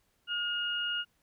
sine tone pair together, 1428 / 2856 Hz, F6 / F7, +38 / +38 cents, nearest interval octave, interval 1200 cents, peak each -34 / -32 dBFS, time 0.27-1.05 s, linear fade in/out 50 ms, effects pink hiss -73 dBFS RMS until 1.22 s

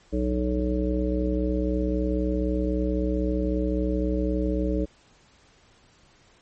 harmonic tone, 61.9 Hz, B1, 5 cents sharp, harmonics 1 / 3 / 5 / 7 / 9, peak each -26 / -30 / -27 / -31 / -32 dBFS, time 0.12-4.86 s, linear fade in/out 20 ms, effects pink hiss -58 dBFS RMS until 6.41 s + MP3 32 kbps

